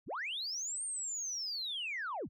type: linear two-way sweep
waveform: sine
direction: up then down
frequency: 33.78 to 8830 to 33.78 Hz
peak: -35 dBFS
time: 0.06-2.29 s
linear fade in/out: 50 ms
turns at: 0.84 s
effects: tanh soft clip ceiling -32 dBFS